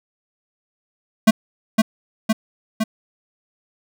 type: tone with echo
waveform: square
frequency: 220 Hz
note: A3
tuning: in tune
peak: -8 dBFS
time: 1.27-1.31 s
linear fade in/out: 10 ms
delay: 510 ms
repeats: 3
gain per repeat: -3 dB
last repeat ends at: 2.84 s
effects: none